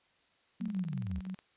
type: tone with tremolo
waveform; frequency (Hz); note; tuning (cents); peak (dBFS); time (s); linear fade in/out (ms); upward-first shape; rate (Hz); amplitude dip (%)
sine; 187.1; F#3; +20; -36; 0.6-1.35; 10; square; 6; 45
type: linear sweep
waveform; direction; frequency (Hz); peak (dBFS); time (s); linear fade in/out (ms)
sine; down; 241.6 to 62.9; -35; 0.6-1.21; 20
type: click train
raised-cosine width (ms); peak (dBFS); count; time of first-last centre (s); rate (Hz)
0.3; -35; 18; 0.61-1.39; 21.8
effects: white hiss -69 dBFS RMS until 1.56 s + resampled to 8000 Hz